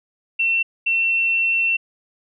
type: tone bursts at uneven times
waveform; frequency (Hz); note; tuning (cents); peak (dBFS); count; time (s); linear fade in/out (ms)
sine; 2703; E7; +43; -16; 2; 0.39-0.63 / 0.86-1.77; 10
effects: none